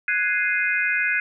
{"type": "chord", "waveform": "sine", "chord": "Ab dominant seventh", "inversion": "third", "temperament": "equal", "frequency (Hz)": [1480, 1661.2, 2093, 2489], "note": ["Gb6", "Ab6", "C7", "Eb7"], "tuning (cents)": [0, 0, 0, 0], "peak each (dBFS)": -25, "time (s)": [0.08, 1.2], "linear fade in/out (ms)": 2, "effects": []}